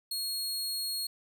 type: tone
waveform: sawtooth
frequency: 4300 Hz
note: C8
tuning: 47 cents sharp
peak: -29 dBFS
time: 0.11-1.07 s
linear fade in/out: 5 ms
effects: none